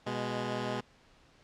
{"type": "tone pair together", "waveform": "10% pulse", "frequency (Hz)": [123.47, 207.8], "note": ["B2", "G#3"], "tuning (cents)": [0, 1], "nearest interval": "major sixth", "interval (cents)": 901, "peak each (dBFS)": -27, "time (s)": [0.06, 0.81], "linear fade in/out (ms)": 10, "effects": ["pink hiss -62 dBFS RMS until 1.43 s", "low-pass 5000 Hz 12 dB/octave"]}